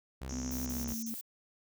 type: tone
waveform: sawtooth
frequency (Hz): 65.41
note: C2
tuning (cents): 0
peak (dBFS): -35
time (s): 0.21-0.94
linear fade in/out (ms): 10
type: band-pass noise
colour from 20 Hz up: pink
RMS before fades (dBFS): -47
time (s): 0.29-1.1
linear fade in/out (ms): 5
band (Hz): 5600 to 6700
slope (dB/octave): 96
type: tone with pitch glide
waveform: sine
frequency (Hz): 250 to 226.6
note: B3 to A#3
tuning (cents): +21 to -49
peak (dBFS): -37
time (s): 0.32-1.14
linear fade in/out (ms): 0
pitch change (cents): -170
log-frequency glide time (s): 0.66-0.96
type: noise bursts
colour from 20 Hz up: violet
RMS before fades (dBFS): -42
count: 4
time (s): 0.51-1.212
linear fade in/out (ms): 5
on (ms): 150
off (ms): 34
effects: none